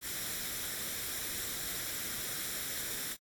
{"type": "noise with comb filter", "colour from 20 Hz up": "white", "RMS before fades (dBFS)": -38, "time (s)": [0.01, 3.17], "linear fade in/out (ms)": 50, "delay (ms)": 0.54, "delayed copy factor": 0.5, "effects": ["AAC 64 kbps"]}